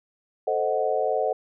sine chord, A diminished seventh, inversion none, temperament equal, 440 / 523.3 / 622.3 / 740 Hz, A4 / C5 / Eb5 / Gb5, 0 / 0 / 0 / 0 cents, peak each -27 dBFS, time 0.47-1.33 s, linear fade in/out 5 ms, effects none

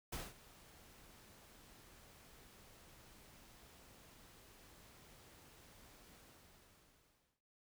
pink noise with ADSR envelope, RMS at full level -44 dBFS, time 0.12-7.42 s, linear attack 8 ms, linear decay 200 ms, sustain -18 dB, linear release 1300 ms, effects none

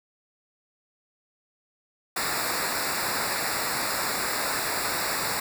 pink noise with comb filter, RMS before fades -28 dBFS, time 2.16-5.4 s, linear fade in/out 5 ms, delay 0.32 ms, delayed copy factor -0.95, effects none

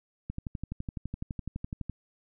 click train, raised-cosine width 5 ms, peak -22 dBFS, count 20, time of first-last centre 0.3-1.897 s, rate 11.9 Hz, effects none

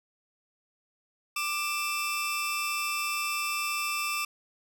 sawtooth tone pair together, 1183 / 2658 Hz, D6 / E7, +12 / +14 cents, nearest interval octave + major second, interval 1402 cents, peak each -28 dBFS, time 1.36-4.25 s, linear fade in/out 5 ms, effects none

